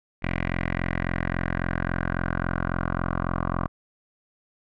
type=tone with low-pass filter sweep; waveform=10% pulse; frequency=43.65 Hz; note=F1; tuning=in tune; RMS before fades=-27 dBFS; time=0.22-3.68 s; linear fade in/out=20 ms; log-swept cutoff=2200 to 1200 Hz; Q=4.1; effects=none